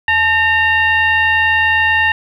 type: tone with frequency modulation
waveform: sine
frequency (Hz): 1821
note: A#6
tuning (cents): -41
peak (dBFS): -10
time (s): 0.08-2.12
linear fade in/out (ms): 2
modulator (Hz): 953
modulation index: 0.93
effects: 8-bit